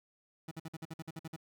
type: tone bursts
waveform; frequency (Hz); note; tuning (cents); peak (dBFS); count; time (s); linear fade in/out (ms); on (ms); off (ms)
30% pulse; 161.2; E3; -38; -38; 11; 0.48-1.363; 5; 33; 52
effects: 13-bit